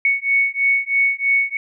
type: beating tone pair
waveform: sine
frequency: 2218 / 2221.1 Hz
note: C#7 / C#7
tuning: 0 / +3 cents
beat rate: 3.1 Hz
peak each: -18 dBFS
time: 0.05-1.57 s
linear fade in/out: 2 ms
effects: none